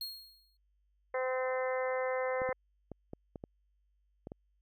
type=tone with exponential decay; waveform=45% pulse; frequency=4270 Hz; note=C8; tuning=34 cents sharp; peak=-35 dBFS; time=0.01-0.57 s; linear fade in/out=2 ms; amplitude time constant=120 ms
type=harmonic tone; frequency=257.5 Hz; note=C4; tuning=28 cents flat; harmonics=2 / 3 / 4 / 5 / 6 / 7 / 8; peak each=-32 / -41 / -41 / -45 / -47 / -44 / -43 dBFS; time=1.14-2.53 s; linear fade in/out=5 ms
type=clicks; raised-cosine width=2 ms; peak=-29 dBFS; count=8; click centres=2.418 / 2.491 / 2.917 / 3.134 / 3.358 / 3.439 / 4.271 / 4.319 s
effects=added 50 Hz sine -70 dBFS peak until 4.61 s